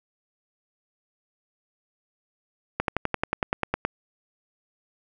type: slowing click train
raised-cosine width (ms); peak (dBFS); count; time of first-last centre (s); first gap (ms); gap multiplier
0.5; -8; 12; 2.8-3.85; 82; 1.03
effects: none